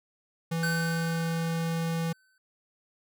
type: tone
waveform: square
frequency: 165.3 Hz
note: E3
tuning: 5 cents sharp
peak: -28 dBFS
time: 0.51-2.13 s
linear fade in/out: 10 ms
type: tone with exponential decay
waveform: square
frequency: 1525 Hz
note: G6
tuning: 48 cents flat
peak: -28 dBFS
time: 0.63-2.38 s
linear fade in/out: 2 ms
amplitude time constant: 380 ms
effects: none